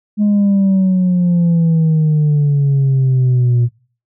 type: exponential sweep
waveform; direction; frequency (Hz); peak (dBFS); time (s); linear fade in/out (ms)
sine; down; 210.2 to 118.8; -7; 0.17-3.69; 50
effects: noise-tail reverb RT60 0.4 s tail -22 dB re dry + tanh soft clip ceiling -8 dBFS